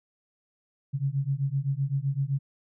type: beating tone pair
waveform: sine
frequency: 134.2 / 142 Hz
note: C3 / C#3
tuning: +44 / +42 cents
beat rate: 7.8 Hz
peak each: -28 dBFS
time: 0.93-2.39 s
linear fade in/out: 20 ms
effects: none